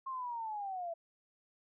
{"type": "linear sweep", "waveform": "sine", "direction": "down", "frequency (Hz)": [1076, 658], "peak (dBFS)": -37, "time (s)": [0.06, 0.94], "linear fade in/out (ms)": 10, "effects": []}